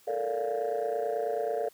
sine chord, Bb major seventh, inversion third, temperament just, 437 / 466.2 / 582.7 / 699.2 Hz, A4 / Bb4 / D5 / F5, -12 / 0 / -14 / +2 cents, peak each -32 dBFS, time 0.07-1.69 s, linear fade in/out 10 ms, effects tanh soft clip ceiling -22 dBFS + white hiss -60 dBFS RMS until 1.73 s

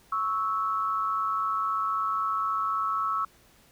sine tone pair together, 1108.7 / 1312.5 Hz, C#6 / E6, 0 / -8 cents, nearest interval minor third, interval 292 cents, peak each -29 / -27 dBFS, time 0.12-3.25 s, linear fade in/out 5 ms, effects pink hiss -59 dBFS RMS until 3.71 s

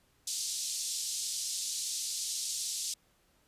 white band-pass noise, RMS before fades -36 dBFS, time 0.27-2.94 s, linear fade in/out 5 ms, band 4000 to 8600 Hz, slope 24 dB/octave, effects pink hiss -69 dBFS RMS until 3.47 s + resampled to 32000 Hz

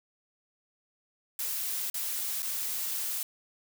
blue noise with dropouts, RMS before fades -33 dBFS, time 1.39-3.23 s, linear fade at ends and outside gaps 2 ms, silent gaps 1.9-1.942 / 2.422-2.428 s, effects none

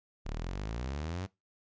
sawtooth exponential sweep, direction up, 34.97 to 98 Hz, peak -31 dBFS, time 0.25-1.27 s, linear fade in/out 20 ms, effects noise-tail reverb RT60 0.2 s tail -21 dB re dry + resampled to 16000 Hz

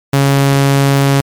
sawtooth tone, 138.59 Hz, C#3, in tune, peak -4 dBFS, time 0.13-1.21 s, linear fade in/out 5 ms, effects MP3 96 kbps

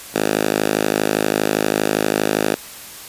5% pulse tone with high-pass filter, 52.5 Hz, G#1, 19 cents sharp, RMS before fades -19 dBFS, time 0.14-2.55 s, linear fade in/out 10 ms, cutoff 260 Hz, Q 0.89, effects white hiss -36 dBFS RMS until 3.08 s + resampled to 32000 Hz

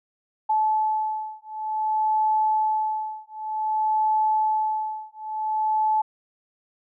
sine beating tone pair, 865 / 865.54 Hz, A5 / A5, -30 / -29 cents, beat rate 0.54 Hz, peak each -24 dBFS, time 0.49-6.02 s, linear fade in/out 10 ms, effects none

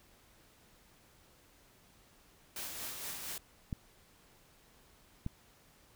white noise with tremolo, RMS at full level -41 dBFS, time 2.56-3.38 s, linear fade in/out 2 ms, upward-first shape sine, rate 4.3 Hz, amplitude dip 35%
clicks, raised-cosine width 5 ms, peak -24 dBFS, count 2, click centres 3.728 / 5.264 s
effects pink hiss -64 dBFS RMS until 5.95 s

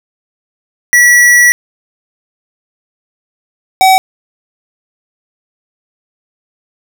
square tone pair in turn, 1941 / 759.2 Hz, B6 / F#5, -31 / +44 cents, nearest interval octave + major third, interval 1625 cents, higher first, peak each -4 dBFS, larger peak neither, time 0.93-1.52 / 3.81-3.98 s, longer first, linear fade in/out 0 ms, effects none

